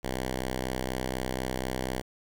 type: tone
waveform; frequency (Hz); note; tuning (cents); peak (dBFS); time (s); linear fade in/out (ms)
5% pulse; 64.1; C2; -35; -19; 0.03-2.02; 20
effects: 10-bit